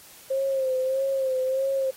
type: tone with vibrato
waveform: sine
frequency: 529 Hz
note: C5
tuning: 19 cents sharp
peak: -22 dBFS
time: 0.3-1.91 s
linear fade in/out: 10 ms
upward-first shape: sine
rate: 1.6 Hz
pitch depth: 47 cents each way
effects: white hiss -49 dBFS RMS until 1.96 s + AAC 48 kbps